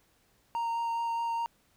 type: tone with vibrato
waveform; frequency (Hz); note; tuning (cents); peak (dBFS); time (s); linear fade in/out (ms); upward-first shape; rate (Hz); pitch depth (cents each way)
triangle; 927; A#5; -10; -27; 0.55-1.46; 0; sine; 4.8; 9
effects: pink hiss -68 dBFS RMS until 1.76 s